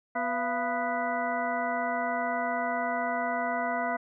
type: harmonic tone with a mistuned harmonic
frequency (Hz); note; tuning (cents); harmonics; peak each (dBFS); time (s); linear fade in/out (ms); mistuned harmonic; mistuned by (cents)
246.9; B3; 0; 1 / 2 / 3 / 4 / 5 / 6 / 8; -36 / -40 / -30 / -35 / -38 / -36 / -37; 0.15-3.97; 10; 3; -130
effects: none